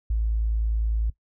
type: tone with tanh clipping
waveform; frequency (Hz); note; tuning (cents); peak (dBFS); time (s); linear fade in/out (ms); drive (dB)
triangle; 55; A1; 0; -21; 0.1-1.1; 5; 4
effects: noise-tail reverb RT60 0.1 s tail -18 dB re dry